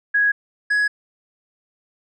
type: tone pair in turn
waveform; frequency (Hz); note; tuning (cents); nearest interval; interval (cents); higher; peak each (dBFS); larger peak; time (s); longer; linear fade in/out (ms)
sine / triangle; 1661.2 / 1675.7; G#6 / G#6; 0 / +15; unison; 15; second; -14; neither; 0.14-0.32 / 0.7-0.88; neither; 10
effects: resampled to 22050 Hz